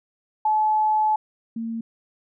sine tone pair in turn, 860 / 227.8 Hz, A5 / A#3, -40 / -40 cents, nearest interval octave + major seventh, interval 2300 cents, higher first, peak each -17 / -26 dBFS, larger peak first, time 0.45-1.16 / 1.56-1.81 s, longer first, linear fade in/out 5 ms, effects none

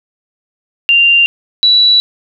sine tone pair in turn, 2783 / 3936 Hz, F7 / B7, -7 / -7 cents, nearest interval tritone, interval 600 cents, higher second, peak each -5 dBFS, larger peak neither, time 0.89-1.26 / 1.63-2 s, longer neither, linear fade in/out 0 ms, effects none

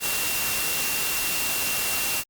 sine tone in noise, 2744 Hz, F7, 31 cents flat, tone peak -31 dBFS, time 0-2.24 s, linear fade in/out 50 ms, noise white, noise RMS -26 dBFS, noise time 0-2.24 s, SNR -8 dB, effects Opus 48 kbps

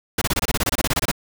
pink noise bursts, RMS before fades -20 dBFS, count 16, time 0.18-1.115 s, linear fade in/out 5 ms, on 35 ms, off 25 ms, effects none

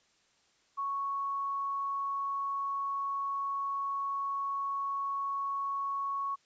sine tone, 1108.7 Hz, C#6, in tune, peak -31 dBFS, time 0.77-6.36 s, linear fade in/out 20 ms, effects white hiss -69 dBFS RMS until 6.45 s + resampled to 16000 Hz

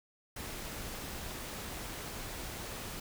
pink noise, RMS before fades -42 dBFS, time 0.36-3 s, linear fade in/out 5 ms, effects none

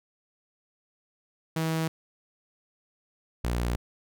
sawtooth tone pair in turn, 161.2 / 59.64 Hz, E3 / A#1, -38 / +40 cents, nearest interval octave + perfect fourth, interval 1722 cents, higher first, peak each -22 dBFS, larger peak neither, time 1.56-1.88 / 3.44-3.76 s, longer neither, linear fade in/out 5 ms, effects none

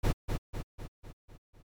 brown noise with echo, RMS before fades -25 dBFS, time 0.03-0.13 s, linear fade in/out 20 ms, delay 250 ms, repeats 6, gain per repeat -5 dB, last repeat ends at 1.63 s, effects MP3 96 kbps

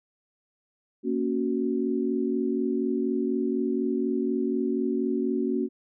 sine chord, F# major, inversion first, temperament equal, 233.1 / 277.2 / 370 Hz, A#3 / C#4 / F#4, 0 / 0 / 0 cents, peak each -28 dBFS, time 1.03-5.69 s, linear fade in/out 50 ms, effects none

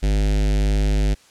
square tone with notch filter, 50.9 Hz, G#1, 34 cents flat, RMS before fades -18 dBFS, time 0.02-1.15 s, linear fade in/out 20 ms, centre 1100 Hz, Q 0.9, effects white hiss -52 dBFS RMS until 1.3 s + low-pass 8000 Hz 12 dB/octave

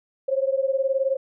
sine beating tone pair, 530 / 549 Hz, C5 / C#5, +22 / -17 cents, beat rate 19 Hz, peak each -22 / -24 dBFS, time 0.28-1.17 s, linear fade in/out 10 ms, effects none

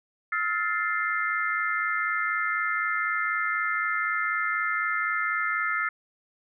sine chord, F major seventh, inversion third, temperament equal with one note detuned, 1292.9 / 1396.9 / 1760 / 2093 Hz, E6 / F6 / A6 / C7, -34 / 0 / 0 / 0 cents, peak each -30 dBFS, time 0.32-5.89 s, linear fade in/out 5 ms, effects none

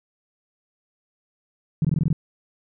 sine tone bursts, 155.56 Hz, D#3, in tune, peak -16 dBFS, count 7, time 1.82-2.129 s, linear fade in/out 2 ms, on 27 ms, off 20 ms, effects none

